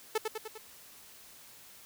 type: tone with echo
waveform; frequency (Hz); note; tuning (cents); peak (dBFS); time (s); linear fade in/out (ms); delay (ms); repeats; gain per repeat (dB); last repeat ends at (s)
sawtooth; 437.1; A4; -11; -23; 0.15-0.18; 5; 100; 4; -4; 0.58
effects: white hiss -54 dBFS RMS until 1.85 s